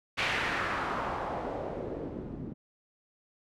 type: noise with low-pass filter sweep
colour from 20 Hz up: white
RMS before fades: -34 dBFS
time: 0.17-2.54 s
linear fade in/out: 20 ms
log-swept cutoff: 2600 to 230 Hz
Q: 1.7
effects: none